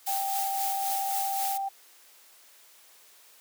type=noise with tremolo; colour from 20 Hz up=blue; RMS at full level=-31 dBFS; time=0.06-1.58 s; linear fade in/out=10 ms; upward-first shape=triangle; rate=3.8 Hz; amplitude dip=50%
type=tone; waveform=sine; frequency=784 Hz; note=G5; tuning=in tune; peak=-28 dBFS; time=0.07-1.69 s; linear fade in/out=10 ms
effects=white hiss -56 dBFS RMS until 3.4 s + high-pass 400 Hz 12 dB/octave